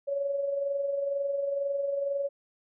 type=tone with amplitude modulation; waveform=sine; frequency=560 Hz; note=C#5; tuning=18 cents sharp; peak=-25 dBFS; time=0.07-2.29 s; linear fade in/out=20 ms; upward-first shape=sine; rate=22.1 Hz; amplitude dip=45%; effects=none